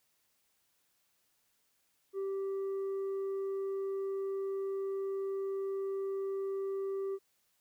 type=tone with tanh clipping; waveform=sine; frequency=389.9 Hz; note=G4; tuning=9 cents flat; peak=-34 dBFS; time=2.13-7.19 s; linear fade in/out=50 ms; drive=3 dB; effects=white hiss -75 dBFS RMS until 7.6 s